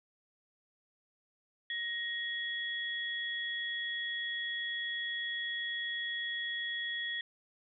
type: tone pair together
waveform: sine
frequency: 1881 / 3352 Hz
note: A#6 / G#7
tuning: +15 / +15 cents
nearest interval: minor seventh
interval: 1000 cents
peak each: -36 / -38 dBFS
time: 1.7-7.21 s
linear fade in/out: 2 ms
effects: none